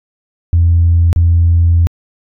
sine tone with dropouts, 84.8 Hz, E2, 50 cents sharp, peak -5 dBFS, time 0.53-1.87 s, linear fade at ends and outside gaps 0 ms, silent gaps 1.129-1.161 s, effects tanh soft clip ceiling -2 dBFS

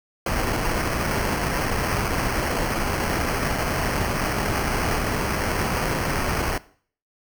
pink noise with sample-and-hold, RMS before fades -24 dBFS, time 0.26-6.58 s, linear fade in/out 5 ms, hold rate 3675 Hz, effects noise-tail reverb RT60 0.5 s tail -19 dB re dry

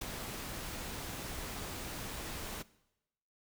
pink noise with ADSR envelope, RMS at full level -36 dBFS, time 0.01-2.63 s, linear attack 10 ms, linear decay 4 ms, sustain -6 dB, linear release 17 ms, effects noise-tail reverb RT60 0.9 s tail -20 dB re dry

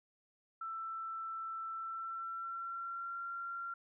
sine tone with pitch glide, 1331 to 1376.3 Hz, E6 to F6, +16 to -26 cents, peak -39 dBFS, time 0.61-3.74 s, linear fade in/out 5 ms, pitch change +58 cents, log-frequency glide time 1.7-3.2 s, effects none

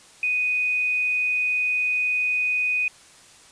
sine tone, 2489 Hz, D#7, in tune, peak -20 dBFS, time 0.23-2.88 s, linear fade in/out 2 ms, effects white hiss -50 dBFS RMS until 3.51 s + resampled to 22050 Hz

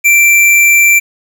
square tone, 2349 Hz, D7, in tune, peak -5 dBFS, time 0.04-1 s, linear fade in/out 20 ms, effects 7-bit

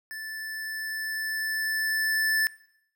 square tone with level ramp, 1756 Hz, A6, 4 cents flat, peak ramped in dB -36 to -22 dBFS, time 0.11-2.47 s, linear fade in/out 0 ms, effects noise-tail reverb RT60 0.7 s tail -21 dB re dry

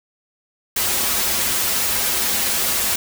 white noise with comb filter, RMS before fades -20 dBFS, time 0.76-2.96 s, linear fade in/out 5 ms, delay 6.7 ms, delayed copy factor -0.7, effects none

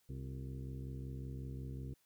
harmonic tone with a mistuned harmonic, 65.41 Hz, C2, in tune, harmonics 1 / 2 / 3 / 4 / 5 / 6 / 7, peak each -46 / -44 / -55 / -52 / -57 / -60 / -60 dBFS, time 0.09-1.94 s, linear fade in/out 5 ms, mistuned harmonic 5, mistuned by +80 cents, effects white hiss -75 dBFS RMS until 2.05 s

